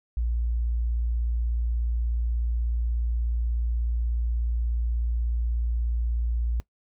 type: tone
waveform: sine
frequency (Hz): 58.27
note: A#1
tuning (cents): 0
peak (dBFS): -23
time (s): 0.17-6.6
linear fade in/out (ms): 0
effects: noise-tail reverb RT60 0.1 s tail -20 dB re dry